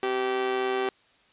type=tone with amplitude modulation; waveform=sawtooth; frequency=386.9 Hz; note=G4; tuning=23 cents flat; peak=-18 dBFS; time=0.03-0.89 s; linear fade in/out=2 ms; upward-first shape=sine; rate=124 Hz; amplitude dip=60%; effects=white hiss -61 dBFS RMS until 1.32 s + resampled to 8000 Hz